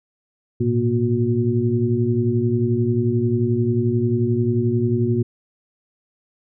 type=tone cluster; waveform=sine; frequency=109.9 / 121.2 / 237.2 / 362.4 Hz; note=A2 / B2 / A#3 / F#4; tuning=-2 / -32 / +30 / -36 cents; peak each=-22 dBFS; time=0.6-5.23 s; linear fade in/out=10 ms; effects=none